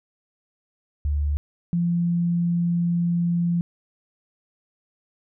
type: tone pair in turn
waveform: sine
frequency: 73 / 172.08 Hz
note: D2 / F3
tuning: -10 / -25 cents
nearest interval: octave + minor third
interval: 1485 cents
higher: second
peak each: -20 / -19 dBFS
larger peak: second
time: 1.05-1.37 / 1.73-3.61 s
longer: second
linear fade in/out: 0 ms
effects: none